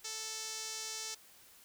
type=tone with band-pass filter; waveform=sawtooth; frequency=440 Hz; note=A4; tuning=in tune; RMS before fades=-42 dBFS; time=0.04-1.15 s; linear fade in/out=10 ms; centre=6000 Hz; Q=2.3; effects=white hiss -60 dBFS RMS until 1.64 s